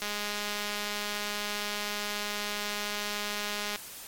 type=click train; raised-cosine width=0.2 ms; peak=-16 dBFS; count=775; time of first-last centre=0.02-3.759 s; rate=207 Hz; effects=white hiss -44 dBFS RMS until 4.07 s + MP3 64 kbps